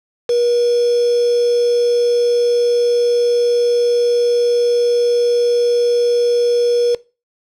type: tone with quantisation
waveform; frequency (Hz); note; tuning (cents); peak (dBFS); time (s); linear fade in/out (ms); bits
sine; 480; B4; -49; -12; 0.29-6.95; 5; 4
effects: noise-tail reverb RT60 0.3 s tail -20 dB re dry + low-pass 6000 Hz 12 dB/octave